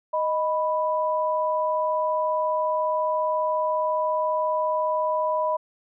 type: tone pair together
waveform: sine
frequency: 622.3 / 987.8 Hz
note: D#5 / B5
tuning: 0 / 0 cents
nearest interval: minor sixth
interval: 800 cents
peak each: -24 dBFS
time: 0.13-5.57 s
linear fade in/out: 10 ms
effects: none